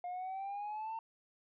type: exponential sweep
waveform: sine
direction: up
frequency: 707 to 908 Hz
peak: -36 dBFS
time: 0.04-0.99 s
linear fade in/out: 2 ms
effects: tanh soft clip ceiling -37 dBFS